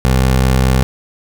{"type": "tone", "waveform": "20% pulse", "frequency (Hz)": 64.7, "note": "C2", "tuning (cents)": -19, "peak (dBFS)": -5, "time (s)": [0.05, 0.83], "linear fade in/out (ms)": 0, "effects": []}